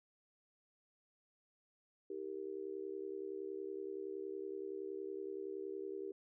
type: tone with amplitude modulation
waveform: sine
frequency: 392 Hz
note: G4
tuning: in tune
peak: -37 dBFS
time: 2.1-6.12 s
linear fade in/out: 5 ms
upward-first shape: sine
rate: 70.7 Hz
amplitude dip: 95%
effects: none